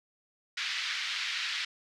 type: band-pass noise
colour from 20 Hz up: pink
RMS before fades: -34 dBFS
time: 0.57-1.65 s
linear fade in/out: 5 ms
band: 1700 to 4800 Hz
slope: 24 dB/octave
effects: none